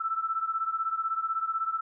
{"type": "beating tone pair", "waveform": "sine", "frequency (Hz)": [1319, 1335], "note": ["E6", "E6"], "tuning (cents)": [1, 22], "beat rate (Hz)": 16, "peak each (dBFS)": [-29, -32], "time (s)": [0, 1.81], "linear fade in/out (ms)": 10, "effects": []}